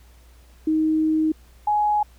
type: tone pair in turn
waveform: sine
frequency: 313.7 / 837.5 Hz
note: D#4 / G#5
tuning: +14 / +14 cents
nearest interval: octave + perfect fourth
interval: 1700 cents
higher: second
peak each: -17 dBFS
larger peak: neither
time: 0.67-1.32 / 1.67-2.03 s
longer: first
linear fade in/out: 5 ms
effects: added 60 Hz sine -48 dBFS peak until 2.18 s + pink hiss -57 dBFS RMS until 2.18 s